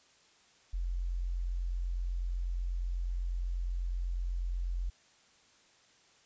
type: tone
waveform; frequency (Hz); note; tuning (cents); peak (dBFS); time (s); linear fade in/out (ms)
sine; 44.09; F1; +17; -31; 0.73-4.9; 10
effects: white hiss -64 dBFS RMS until 6.25 s + resampled to 16000 Hz